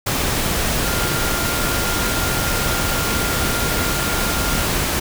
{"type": "tone in noise", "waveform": "sine", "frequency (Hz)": 1400, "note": "F6", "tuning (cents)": 4, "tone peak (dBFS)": -27, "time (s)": [0.84, 4.66], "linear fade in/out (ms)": 10, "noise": "pink", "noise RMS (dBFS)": -20, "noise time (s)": [0.06, 5], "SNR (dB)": -10, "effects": []}